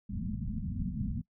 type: low-pass noise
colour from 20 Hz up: white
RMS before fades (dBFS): -35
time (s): 0.09-1.22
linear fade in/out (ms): 10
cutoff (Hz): 240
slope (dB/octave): 96
effects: noise-tail reverb RT60 0.1 s tail -23 dB re dry